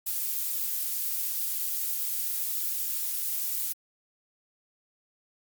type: noise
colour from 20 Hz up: violet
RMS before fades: -30 dBFS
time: 0.06-3.73 s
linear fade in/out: 10 ms
effects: Opus 48 kbps